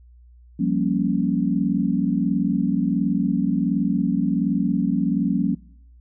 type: chord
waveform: sine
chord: G half-diminished seventh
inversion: third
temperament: equal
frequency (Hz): 174.61 / 196 / 233.1 / 277.2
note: F3 / G3 / Bb3 / Db4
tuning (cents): 0 / 0 / 0 / 0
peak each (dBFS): -24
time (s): 0.59-5.55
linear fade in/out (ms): 10
effects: noise-tail reverb RT60 0.7 s tail -23 dB re dry + added 60 Hz sine -46 dBFS peak until 6 s